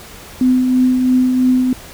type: tone with tremolo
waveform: sine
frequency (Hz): 254.4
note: C4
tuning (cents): -48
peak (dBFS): -8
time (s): 0.41-1.73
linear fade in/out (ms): 2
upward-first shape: triangle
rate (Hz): 3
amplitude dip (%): 40
effects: pink hiss -36 dBFS RMS until 1.93 s